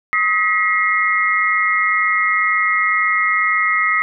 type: tone cluster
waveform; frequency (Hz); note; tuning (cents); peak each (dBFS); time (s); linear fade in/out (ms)
sine; 1269 / 1933 / 2131; D#6 / B6 / C7; +34 / -38 / +31; -18; 0.13-4.02; 0
effects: none